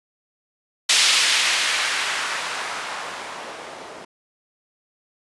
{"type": "noise with low-pass filter sweep", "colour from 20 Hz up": "violet", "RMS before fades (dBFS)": -23, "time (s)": [0.89, 4.05], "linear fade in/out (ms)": 5, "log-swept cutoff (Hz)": [3500, 520], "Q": 0.97, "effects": ["resampled to 24000 Hz"]}